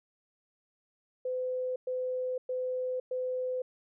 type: tone bursts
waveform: sine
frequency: 508 Hz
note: B4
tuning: 49 cents sharp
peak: -30 dBFS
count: 4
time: 1.25-3.62 s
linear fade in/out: 5 ms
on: 510 ms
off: 110 ms
effects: none